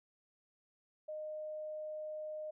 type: tone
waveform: sine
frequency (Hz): 615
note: D#5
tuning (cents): -20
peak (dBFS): -40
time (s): 1.08-2.51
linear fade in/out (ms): 10
effects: none